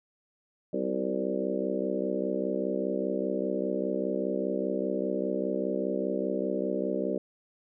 harmonic tone with a mistuned harmonic, 65 Hz, C2, 11 cents flat, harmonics 3 / 4 / 5 / 6 / 7 / 8 / 9, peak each -35 / -35 / -35 / -35 / -35 / -35 / -35 dBFS, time 0.73-7.18 s, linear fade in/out 5 ms, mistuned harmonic 6, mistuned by -42 cents, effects none

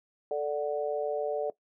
sine chord, D major, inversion second, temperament equal, 440 / 587.3 / 740 Hz, A4 / D5 / F#5, 0 / 0 / 0 cents, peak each -31 / -31 / -36 dBFS, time 0.31-1.5 s, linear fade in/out 2 ms, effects noise-tail reverb RT60 0.1 s tail -18 dB re dry

